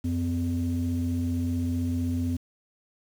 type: tone pair together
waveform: sine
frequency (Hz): 89.7 / 253.5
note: F2 / B3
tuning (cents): +47 / +45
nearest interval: octave + tritone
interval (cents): 1798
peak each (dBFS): -26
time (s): 0.04-2.37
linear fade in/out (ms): 10
effects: tanh soft clip ceiling -20 dBFS + 8-bit